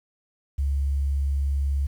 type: tone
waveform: sine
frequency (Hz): 69.6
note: C#2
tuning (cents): +8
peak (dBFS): -21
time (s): 0.58-1.87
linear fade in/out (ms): 10
effects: 9-bit